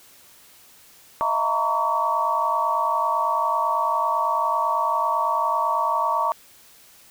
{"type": "tone cluster", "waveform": "sine", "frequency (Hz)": [629, 677, 919, 989, 1131], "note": ["D#5", "E5", "A#5", "B5", "C#6"], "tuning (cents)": [19, 46, -25, 2, 34], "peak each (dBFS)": [-30, -30, -23, -30, -23], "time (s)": [1.21, 6.32], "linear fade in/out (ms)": 0, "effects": ["white hiss -51 dBFS RMS until 7.1 s"]}